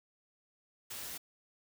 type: noise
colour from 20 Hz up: white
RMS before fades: -43 dBFS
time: 0.9-1.18 s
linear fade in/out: 10 ms
effects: none